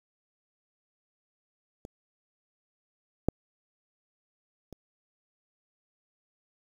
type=clicks; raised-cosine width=2 ms; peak=-28 / -10 / -30 dBFS; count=3; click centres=1.851 / 3.286 / 4.727 s; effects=8-bit